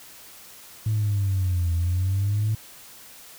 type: linear two-way sweep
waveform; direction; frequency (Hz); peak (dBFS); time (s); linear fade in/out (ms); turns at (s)
sine; down then up; 110 to 83.5 to 110; -19; 0.86-2.55; 5; 1.74
effects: tanh soft clip ceiling -17 dBFS + white hiss -46 dBFS RMS until 3.38 s